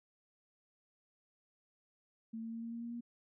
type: tone with pitch steps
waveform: sine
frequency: 225 / 227 / 228.9 / 230.9 / 232.9 / 235 / 237 Hz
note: A3 / A#3 / A#3 / A#3 / A#3 / A#3 / A#3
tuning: +39 / -46 / -31 / -16 / -1 / +14 / +29 cents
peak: -40 dBFS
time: 2.33-3.009 s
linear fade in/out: 10 ms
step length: 97 ms
effects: none